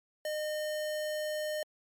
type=tone; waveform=square; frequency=610 Hz; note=D#5; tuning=34 cents flat; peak=-33 dBFS; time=0.25-1.63 s; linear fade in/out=2 ms; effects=MP3 64 kbps